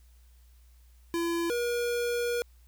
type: tone pair in turn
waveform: square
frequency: 338.4 / 478.6 Hz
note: E4 / A#4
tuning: +45 / +46 cents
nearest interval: tritone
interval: 601 cents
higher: second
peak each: -28 dBFS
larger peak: neither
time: 1.14-1.5 / 1.5-2.42 s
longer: second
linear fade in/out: 0 ms
effects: added 60 Hz sine -54 dBFS peak until 2.67 s + white hiss -68 dBFS RMS until 2.67 s